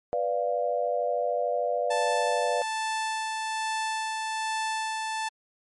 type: chord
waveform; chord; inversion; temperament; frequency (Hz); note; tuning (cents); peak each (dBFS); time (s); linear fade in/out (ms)
sine; B diminished; none; equal; 493.9 / 587.3 / 698.5; B4 / D5 / F5; 0 / 0 / 0; -29 / -28 / -29; 0.13-2.62; 0
type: tone with tremolo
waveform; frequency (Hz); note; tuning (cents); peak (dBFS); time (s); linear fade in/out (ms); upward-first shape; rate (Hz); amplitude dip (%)
sawtooth; 880; A5; 0; -23; 1.9-5.29; 10; sine; 1.2; 25
effects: MP3 48 kbps